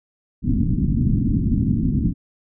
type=low-pass noise; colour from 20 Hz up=white; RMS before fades=-19 dBFS; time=0.42-2.14 s; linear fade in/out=50 ms; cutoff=270 Hz; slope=48 dB/octave; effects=none